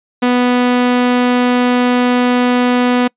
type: tone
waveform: sawtooth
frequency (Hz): 246.9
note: B3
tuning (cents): 0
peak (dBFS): -6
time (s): 0.22-3.08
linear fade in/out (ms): 10
effects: noise-tail reverb RT60 0.1 s tail -26 dB re dry + resampled to 8000 Hz